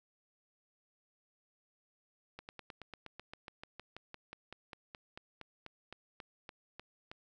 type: slowing click train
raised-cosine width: 0.3 ms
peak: -30 dBFS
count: 26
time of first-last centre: 2.39-7.115 s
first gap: 99 ms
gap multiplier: 1.05
effects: none